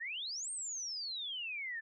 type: exponential two-way sweep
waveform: sine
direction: up then down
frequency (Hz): 1738 to 8760 to 1738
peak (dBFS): -38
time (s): 0-1.81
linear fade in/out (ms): 20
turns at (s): 0.51
effects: none